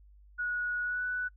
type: tone with pitch glide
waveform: sine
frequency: 1459 to 1486.2 Hz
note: F#6 to F#6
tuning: -25 to +7 cents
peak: -30 dBFS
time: 0.38-1.29 s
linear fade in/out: 20 ms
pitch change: +32 cents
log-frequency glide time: 0.83-1.04 s
effects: noise-tail reverb RT60 0.1 s tail -25 dB re dry + added 50 Hz sine -54 dBFS peak until 1.36 s